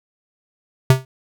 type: tone with exponential decay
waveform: square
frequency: 130.9 Hz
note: C3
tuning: 1 cent sharp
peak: -6 dBFS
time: 0.9-1.05 s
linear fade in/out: 2 ms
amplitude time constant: 31 ms
effects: none